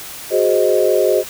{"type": "chord", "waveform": "sine", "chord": "Ab dominant seventh", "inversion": "third", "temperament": "equal", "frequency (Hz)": [370, 415.3, 523.3, 622.3], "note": ["Gb4", "Ab4", "C5", "Eb5"], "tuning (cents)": [0, 0, 0, 0], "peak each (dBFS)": -17, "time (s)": [0.3, 1.24], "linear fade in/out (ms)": 50, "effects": ["white hiss -32 dBFS RMS until 1.29 s"]}